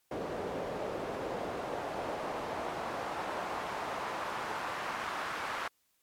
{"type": "noise with band-pass filter sweep", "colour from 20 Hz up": "pink", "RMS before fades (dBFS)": -37, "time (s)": [0.11, 5.68], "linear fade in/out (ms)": 5, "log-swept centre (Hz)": [460, 1300], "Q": 1.4, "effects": ["white hiss -74 dBFS RMS until 6.02 s", "MP3 96 kbps"]}